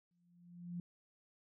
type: tone with exponential growth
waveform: sine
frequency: 174.61 Hz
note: F3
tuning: in tune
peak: -38 dBFS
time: 0.11-0.8 s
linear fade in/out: 2 ms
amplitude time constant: 150 ms
effects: none